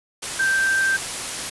sine tone in noise, 1568 Hz, G6, in tune, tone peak -17 dBFS, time 0.39-0.97 s, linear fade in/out 10 ms, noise white, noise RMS -28 dBFS, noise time 0.22-1.5 s, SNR +8 dB, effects resampled to 24000 Hz

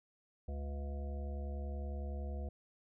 harmonic tone, 70.8 Hz, C#2, 37 cents sharp, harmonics 1 / 3 / 5 / 7 / 9 / 10, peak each -38 / -50 / -55 / -52 / -54 / -56 dBFS, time 0.48-2.49 s, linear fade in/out 5 ms, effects none

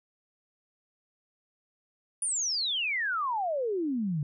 sine exponential sweep, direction down, 9860 to 139.8 Hz, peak -27 dBFS, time 2.22-4.23 s, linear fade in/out 2 ms, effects none

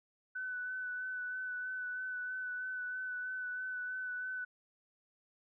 sine tone with vibrato, 1500 Hz, F#6, 23 cents sharp, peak -37 dBFS, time 0.35-4.45 s, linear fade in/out 10 ms, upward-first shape sine, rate 3.1 Hz, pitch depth 19 cents each way, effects none

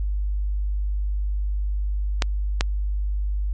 clicks, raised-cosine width 0.2 ms, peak -3 dBFS, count 2, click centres 2.222 / 2.609 s, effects added 50 Hz sine -21 dBFS peak until 3.53 s + MP3 48 kbps

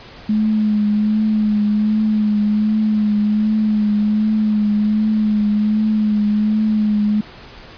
sine tone with vibrato, 212.4 Hz, G#3, 39 cents sharp, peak -13 dBFS, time 0.29-7.21 s, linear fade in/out 5 ms, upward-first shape triangle, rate 1.3 Hz, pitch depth 35 cents each way, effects pink hiss -39 dBFS RMS until 7.77 s + resampled to 11025 Hz

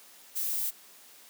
violet noise, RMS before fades -31 dBFS, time 0.35-0.71 s, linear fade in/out 20 ms, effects white hiss -54 dBFS RMS until 1.29 s + high-pass 200 Hz 12 dB/octave

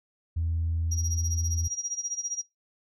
sine tone, 82.41 Hz, E2, in tune, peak -24 dBFS, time 0.36-1.68 s, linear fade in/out 10 ms
sine tone with tremolo, 5720 Hz, F8, 41 cents sharp, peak -26 dBFS, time 0.91-2.42 s, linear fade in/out 10 ms, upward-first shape sine, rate 15 Hz, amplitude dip 90%
effects noise-tail reverb RT60 0.2 s tail -21 dB re dry + tanh soft clip ceiling -21 dBFS

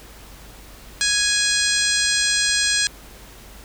harmonic tone, 830.6 Hz, G#5, in tune, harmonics 2 / 3 / 4 / 5 / 6 / 7 / 8 / 9 / 10, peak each -23 / -28 / -26 / -24 / -26 / -28 / -29 / -27 / -27 dBFS, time 1.01-2.87 s, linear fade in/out 0 ms, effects added 50 Hz sine -44 dBFS peak until 3.64 s + pink hiss -44 dBFS RMS until 3.64 s

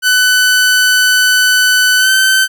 sawtooth tone with pitch glide, 1500 to 1536.8 Hz, F#6 to G6, +23 to -35 cents, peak -4 dBFS, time 0.02-2.48 s, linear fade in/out 50 ms, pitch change +42 cents, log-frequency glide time 1.98-2.1 s, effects none

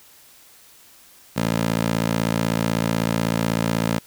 15% pulse tone with high-pass filter, 56.1 Hz, A1, 34 cents sharp, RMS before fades -22 dBFS, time 1.36-3.99 s, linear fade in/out 10 ms, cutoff 180 Hz, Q 0.91, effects white hiss -50 dBFS RMS until 4.06 s

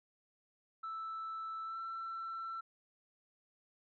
sine tone with pitch glide, 1318.5 to 1340.8 Hz, E6 to E6, 0 to +29 cents, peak -38 dBFS, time 0.83-2.61 s, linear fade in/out 10 ms, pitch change +29 cents, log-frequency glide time 1.64-1.78 s, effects tanh soft clip ceiling -37 dBFS

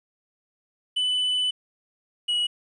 triangle tone pair in turn, 2995 / 2916 Hz, F#7 / F#7, +20 / -26 cents, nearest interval unison, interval 46 cents, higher first, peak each -20 dBFS, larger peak neither, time 0.96-1.51 / 2.28-2.47 s, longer first, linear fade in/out 10 ms, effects resampled to 24000 Hz + 10-bit

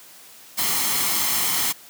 white noise with comb filter, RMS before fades -22 dBFS, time 0.57-1.73 s, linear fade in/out 20 ms, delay 0.95 ms, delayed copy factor +0.5, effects white hiss -46 dBFS RMS until 1.89 s + high-pass 150 Hz 12 dB/octave

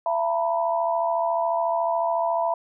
sine tone cluster, 674 / 907 / 981 Hz, E5 / A#5 / B5, +38 / -48 / -12 cents, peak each -23 / -28 / -26 dBFS, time 0.06-2.54 s, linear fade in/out 2 ms, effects none

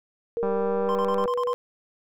sine tone with pitch glide, 466.2 to 488.5 Hz, A#4 to B4, 0 to -19 cents, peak -24 dBFS, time 0.37-1.54 s, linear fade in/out 0 ms, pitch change +81 cents, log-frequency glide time 0.56-1.15 s
click train, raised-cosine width 1 ms, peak -17 dBFS, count 163, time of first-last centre 0.43-1.257 s, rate 196 Hz
triangle tone bursts, 1046.5 Hz, C6, in tune, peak -24 dBFS, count 7, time 0.89-1.532 s, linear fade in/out 0 ms, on 60 ms, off 37 ms
effects none

